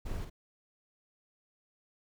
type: noise with echo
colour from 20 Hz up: brown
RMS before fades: -37 dBFS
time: 0.05-0.25 s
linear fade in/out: 10 ms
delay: 50 ms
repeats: 1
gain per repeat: -6 dB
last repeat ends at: 0.3 s
effects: none